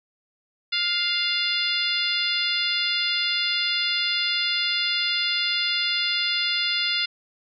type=harmonic tone with a mistuned harmonic; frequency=698.5 Hz; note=F5; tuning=in tune; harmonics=2 / 3 / 4 / 5 / 6 / 7; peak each=-32 / -29 / -28 / -27 / -29 / -29 dBFS; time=0.72-7.06 s; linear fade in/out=10 ms; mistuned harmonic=2; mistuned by=+20 cents; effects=none